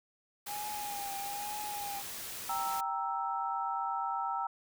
triangle tone with vibrato, 817 Hz, G#5, 29 cents flat, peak -36 dBFS, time 0.46-2.03 s, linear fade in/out 50 ms, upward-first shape triangle, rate 1.1 Hz, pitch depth 54 cents each way
white noise, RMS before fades -42 dBFS, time 0.46-2.81 s, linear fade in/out 10 ms
sine chord, E diminished, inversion first, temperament equal, 784 / 932.3 / 1318.5 Hz, G5 / Bb5 / E6, 0 / 0 / 0 cents, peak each -36 dBFS, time 2.49-4.47 s, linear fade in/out 5 ms
effects none

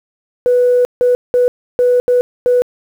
sine tone bursts at uneven times, 493.1 Hz, B4, 3 cents flat, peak -7 dBFS, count 6, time 0.46-0.85 / 1.01-1.15 / 1.34-1.48 / 1.79-2 / 2.08-2.21 / 2.46-2.62 s, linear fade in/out 0 ms, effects tanh soft clip ceiling -4 dBFS + 7-bit

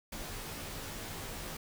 pink noise with comb filter, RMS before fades -42 dBFS, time 0.12-1.57 s, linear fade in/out 5 ms, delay 16 ms, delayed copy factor -0.9, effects none

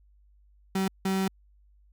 35% pulse tone bursts at uneven times, 191.3 Hz, G3, 42 cents flat, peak -23 dBFS, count 2, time 0.75-0.88 / 1.05-1.28 s, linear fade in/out 5 ms, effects added 50 Hz sine -57 dBFS peak until 1.92 s

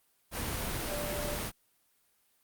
sine tone in noise, 587.3 Hz, D5, in tune, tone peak -37 dBFS, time 0.86-1.39 s, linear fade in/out 50 ms, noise pink, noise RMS -35 dBFS, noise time 0.31-1.52 s, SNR -5 dB, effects white hiss -71 dBFS RMS until 2.43 s + Opus 32 kbps

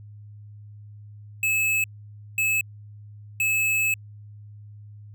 square tone bursts at uneven times, 2596 Hz, E7, 27 cents flat, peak -21 dBFS, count 3, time 1.43-1.84 / 2.38-2.61 / 3.4-3.94 s, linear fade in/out 2 ms, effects added 104 Hz sine -41 dBFS peak until 5.14 s

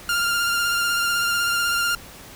sawtooth tone with vibrato, 1398 Hz, F6, 1 cent sharp, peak -16 dBFS, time 0.09-1.95 s, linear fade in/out 2 ms, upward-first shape sine, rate 16 Hz, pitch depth 19 cents each way, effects pink hiss -42 dBFS RMS until 2.35 s

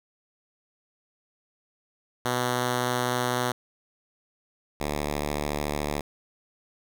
5% pulse tone pair in turn, 124 / 73.73 Hz, B2 / D2, +7 / +7 cents, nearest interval major sixth, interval 900 cents, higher first, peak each -13 / -16 dBFS, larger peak first, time 2.25-3.52 / 4.8-6.01 s, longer first, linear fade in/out 5 ms, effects none

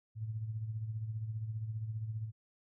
sine tone with tremolo, 110 Hz, A2, in tune, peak -33 dBFS, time 0.15-2.32 s, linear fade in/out 50 ms, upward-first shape triangle, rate 15 Hz, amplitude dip 65%, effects none

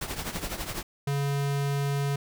pink noise with tremolo, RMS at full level -31 dBFS, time 0.01-0.83 s, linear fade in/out 5 ms, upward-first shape triangle, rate 12 Hz, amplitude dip 75%
square tone, 140.9 Hz, C#3, 29 cents sharp, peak -26 dBFS, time 1.07-2.16 s, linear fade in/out 5 ms
effects none

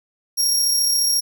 25% pulse tone with amplitude modulation, 5588 Hz, F8, in tune, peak -10 dBFS, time 0.37-1.21 s, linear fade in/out 20 ms, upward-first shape sine, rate 34.3 Hz, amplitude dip 30%, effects none

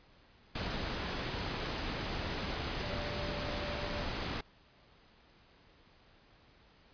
sine tone in noise, 587 Hz, D5, 1 cent flat, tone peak -43 dBFS, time 2.83-4.04 s, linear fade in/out 5 ms, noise pink, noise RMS -37 dBFS, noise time 0.55-4.41 s, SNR -9 dB, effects pink hiss -63 dBFS RMS until 6.93 s + resampled to 11025 Hz

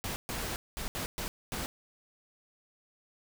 pink noise bursts at uneven times, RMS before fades -36 dBFS, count 6, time 0.04-0.16 / 0.29-0.56 / 0.77-0.88 / 0.95-1.06 / 1.18-1.28 / 1.52-1.66 s, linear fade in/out 0 ms, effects none

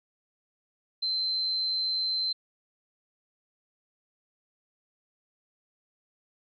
sine tone, 4094 Hz, C8, 38 cents flat, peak -26 dBFS, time 1.02-2.33 s, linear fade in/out 10 ms, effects none

